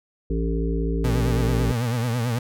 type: harmonic tone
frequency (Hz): 56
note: A1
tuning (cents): +31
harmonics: 1 / 3 / 5 / 7 / 8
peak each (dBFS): -23 / -28 / -30 / -31 / -32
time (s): 0.3-1.72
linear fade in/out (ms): 5
type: tone with vibrato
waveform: 35% pulse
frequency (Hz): 119.2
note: A#2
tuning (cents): +39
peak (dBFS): -20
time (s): 1.04-2.39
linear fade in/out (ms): 5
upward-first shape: triangle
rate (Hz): 9.1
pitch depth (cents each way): 120
effects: none